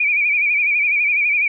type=tone with vibrato; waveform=sine; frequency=2365 Hz; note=D7; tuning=12 cents sharp; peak=-14 dBFS; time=0-1.48 s; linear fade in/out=5 ms; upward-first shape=sine; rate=12 Hz; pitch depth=76 cents each way; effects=none